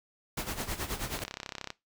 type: noise with tremolo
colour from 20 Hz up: pink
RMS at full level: -33 dBFS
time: 0.37-1.24 s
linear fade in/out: 5 ms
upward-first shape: sine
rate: 9.4 Hz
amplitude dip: 75%
type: click train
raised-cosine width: 0.2 ms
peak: -19 dBFS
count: 18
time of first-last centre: 1.19-1.704 s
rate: 33.1 Hz
effects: noise-tail reverb RT60 0.2 s tail -20 dB re dry